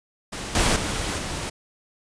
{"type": "noise with level steps", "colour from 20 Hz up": "pink", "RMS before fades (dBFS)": [-32, -20, -27, -30], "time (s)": [0.32, 1.5], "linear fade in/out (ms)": 10, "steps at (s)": [0.55, 0.76, 1.18], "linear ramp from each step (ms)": 2, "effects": ["resampled to 22050 Hz"]}